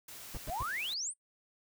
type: noise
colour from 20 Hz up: white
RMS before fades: -48 dBFS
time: 0.08-0.94 s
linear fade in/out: 5 ms
type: noise bursts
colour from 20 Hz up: brown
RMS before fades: -39 dBFS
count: 3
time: 0.34-0.632 s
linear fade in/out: 5 ms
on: 34 ms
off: 95 ms
type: exponential sweep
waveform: sine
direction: up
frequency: 579 to 9660 Hz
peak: -34 dBFS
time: 0.47-1.14 s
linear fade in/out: 50 ms
effects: noise-tail reverb RT60 0.1 s tail -22 dB re dry